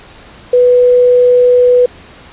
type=tone with quantisation; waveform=sine; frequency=493.9 Hz; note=B4; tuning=in tune; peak=-4 dBFS; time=0.53-1.86 s; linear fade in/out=5 ms; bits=5; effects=pink hiss -37 dBFS RMS until 2.32 s + resampled to 8000 Hz